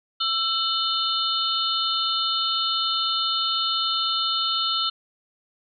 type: tone cluster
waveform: sine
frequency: 1336 / 2989 / 3636 / 4210 Hz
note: E6 / F#7 / A#7 / C8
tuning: +23 / +17 / -44 / +10 cents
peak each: -27 dBFS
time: 0.2-4.9 s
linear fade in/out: 10 ms
effects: none